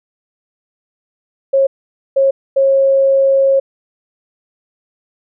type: tone bursts at uneven times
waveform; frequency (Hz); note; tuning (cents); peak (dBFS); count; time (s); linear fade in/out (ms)
sine; 543; C#5; -36; -8; 3; 1.53-1.67 / 2.16-2.31 / 2.56-3.6; 10
effects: none